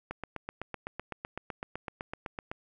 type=click train; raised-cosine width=0.5 ms; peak=-21 dBFS; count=20; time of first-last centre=0.11-2.515 s; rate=7.9 Hz; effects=none